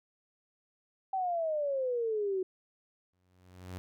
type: exponential sweep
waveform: sine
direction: down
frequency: 777 to 367.1 Hz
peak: -29 dBFS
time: 1.13-2.43 s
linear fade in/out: 5 ms
type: tone with exponential growth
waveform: sawtooth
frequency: 91.3 Hz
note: F#2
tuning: 23 cents flat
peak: -34 dBFS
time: 3.13-3.78 s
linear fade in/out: 0 ms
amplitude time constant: 140 ms
effects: none